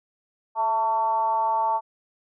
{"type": "tone with frequency modulation", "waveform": "sine", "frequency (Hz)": 893, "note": "A5", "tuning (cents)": 25, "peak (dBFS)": -20, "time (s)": [0.55, 1.81], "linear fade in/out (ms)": 50, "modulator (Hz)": 234, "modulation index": 0.62, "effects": []}